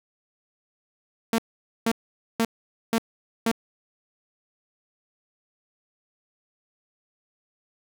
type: tone bursts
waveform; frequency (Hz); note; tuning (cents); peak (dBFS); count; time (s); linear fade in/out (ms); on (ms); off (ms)
sawtooth; 227.5; A#3; -42; -16; 5; 1.33-3.515; 2; 53; 480
effects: none